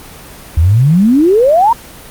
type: exponential sweep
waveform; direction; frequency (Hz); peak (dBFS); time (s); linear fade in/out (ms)
sine; up; 74.2 to 971; -5; 0.57-1.73; 5
effects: pink hiss -33 dBFS RMS until 2.1 s + Opus 24 kbps